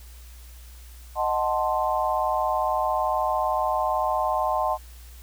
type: chord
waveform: sine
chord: D# diminished seventh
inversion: none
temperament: equal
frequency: 622.3 / 740 / 880 / 1046.5 Hz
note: D#5 / F#5 / A5 / C6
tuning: 0 / 0 / 0 / 0 cents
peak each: -27 dBFS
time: 1.15-4.78 s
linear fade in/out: 50 ms
effects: added 60 Hz sine -42 dBFS peak until 5.22 s + white hiss -52 dBFS RMS until 5.22 s